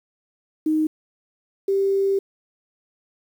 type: tone pair in turn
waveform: sine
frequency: 311.1 / 392 Hz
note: D#4 / G4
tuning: 0 / 0 cents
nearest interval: major third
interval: 400 cents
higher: second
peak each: -17 dBFS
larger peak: neither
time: 0.66-0.87 / 1.68-2.19 s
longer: second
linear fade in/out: 5 ms
effects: 8-bit

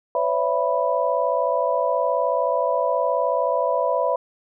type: tone cluster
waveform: sine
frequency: 511 / 570 / 664 / 986 Hz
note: C5 / C#5 / E5 / B5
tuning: -41 / +48 / +12 / -3 cents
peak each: -24 dBFS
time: 0.15-4.16 s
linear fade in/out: 2 ms
effects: none

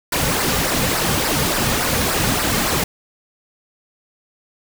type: noise with flanger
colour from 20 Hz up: pink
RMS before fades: -19 dBFS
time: 0.12-2.84 s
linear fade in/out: 5 ms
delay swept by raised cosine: 0.29 to 3.09 ms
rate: 3.5 Hz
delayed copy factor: -0.6
effects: none

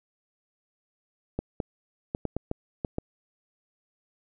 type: clicks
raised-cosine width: 2 ms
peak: -15 dBFS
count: 8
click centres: 1.39 / 1.602 / 2.149 / 2.253 / 2.366 / 2.514 / 2.848 / 2.984 s
effects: none

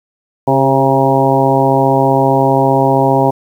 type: harmonic tone with a mistuned harmonic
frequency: 135.2 Hz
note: C#3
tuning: 43 cents flat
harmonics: 1 / 2 / 3 / 4 / 5 / 6 / 7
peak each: -16 / -16 / -16 / -16 / -16 / -16 / -16 dBFS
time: 0.47-3.31 s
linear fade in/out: 10 ms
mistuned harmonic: 3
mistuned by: -31 cents
effects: 7-bit

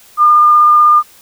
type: tone with vibrato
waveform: sine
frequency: 1208 Hz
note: D6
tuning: 48 cents sharp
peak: -4 dBFS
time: 0.17-1.03 s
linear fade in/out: 50 ms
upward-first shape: square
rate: 16 Hz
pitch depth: 8 cents each way
effects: white hiss -43 dBFS RMS until 1.21 s

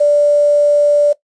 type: tone with quantisation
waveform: sine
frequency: 585 Hz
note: D5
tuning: 7 cents flat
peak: -7 dBFS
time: 0-1.13 s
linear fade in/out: 10 ms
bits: 6
effects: noise-tail reverb RT60 0.1 s tail -17 dB re dry + resampled to 22050 Hz

